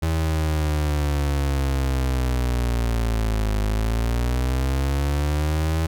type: linear two-way sweep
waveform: 35% pulse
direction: down then up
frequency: 81.5 to 51.91 to 81.5 Hz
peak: -18 dBFS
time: 0.02-5.87 s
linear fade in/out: 10 ms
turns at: 3.61 s
effects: none